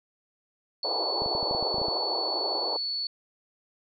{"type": "tone", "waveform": "sine", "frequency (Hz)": 4435, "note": "C#8", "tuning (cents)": 0, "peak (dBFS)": -28, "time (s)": [0.83, 3.07], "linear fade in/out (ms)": 2}
{"type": "band-pass noise", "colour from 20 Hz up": "white", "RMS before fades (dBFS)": -32, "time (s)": [0.84, 2.77], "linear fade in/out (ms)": 10, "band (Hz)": [340, 960], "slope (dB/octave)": 48}
{"type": "clicks", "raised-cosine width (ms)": 2, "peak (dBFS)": -22, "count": 11, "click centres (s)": [1.22, 1.261, 1.351, 1.429, 1.511, 1.549, 1.626, 1.744, 1.783, 1.816, 1.884]}
{"effects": []}